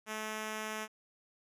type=tone; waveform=5% pulse; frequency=216.5 Hz; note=A3; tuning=28 cents flat; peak=-26 dBFS; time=0.06-0.88 s; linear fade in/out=50 ms; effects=resampled to 32000 Hz